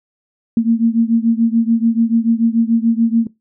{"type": "beating tone pair", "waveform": "sine", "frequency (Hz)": [226.7, 233.6], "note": ["A#3", "A#3"], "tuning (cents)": [-48, 4], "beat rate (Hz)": 6.9, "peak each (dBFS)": [-13, -15], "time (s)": [0.57, 3.27], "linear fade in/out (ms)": 2, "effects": ["noise-tail reverb RT60 0.2 s tail -21 dB re dry"]}